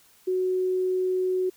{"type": "tone", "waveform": "sine", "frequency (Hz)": 370, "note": "F#4", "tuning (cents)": 0, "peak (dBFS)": -22, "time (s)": [0.27, 1.5], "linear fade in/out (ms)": 10, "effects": ["white hiss -58 dBFS RMS until 1.56 s"]}